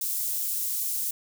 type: high-pass noise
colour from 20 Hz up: white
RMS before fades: -29 dBFS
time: 0.01-1.11 s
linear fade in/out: 5 ms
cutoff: 8100 Hz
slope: 12 dB/octave
effects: none